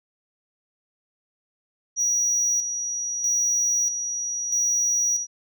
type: tone with tremolo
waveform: sine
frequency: 5790 Hz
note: F#8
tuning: 38 cents flat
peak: -17 dBFS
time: 1.96-5.27 s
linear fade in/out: 50 ms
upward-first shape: square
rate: 0.78 Hz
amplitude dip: 60%
effects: tanh soft clip ceiling -18 dBFS